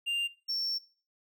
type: tone pair in turn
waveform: triangle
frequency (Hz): 2794 / 5445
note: F7 / F8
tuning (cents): 0 / -45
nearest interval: octave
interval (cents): 1155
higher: second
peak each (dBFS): -27 / -28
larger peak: first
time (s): 0.06-0.28 / 0.48-0.79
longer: second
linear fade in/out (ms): 20
effects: noise-tail reverb RT60 0.4 s tail -20 dB re dry